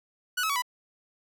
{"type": "tone with pitch steps", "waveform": "sawtooth", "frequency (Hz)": [1474, 1290.6, 1130.1, 989.5], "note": ["F#6", "E6", "C#6", "B5"], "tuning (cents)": [-7, -37, 33, 3], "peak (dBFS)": -22, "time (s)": [0.37, 0.622], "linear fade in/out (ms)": 10, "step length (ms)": 63, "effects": []}